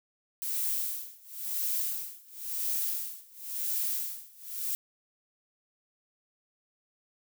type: noise with tremolo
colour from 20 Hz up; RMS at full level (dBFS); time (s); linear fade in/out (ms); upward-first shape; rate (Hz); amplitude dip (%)
violet; -30; 0.42-4.75; 0; sine; 0.96; 95
effects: none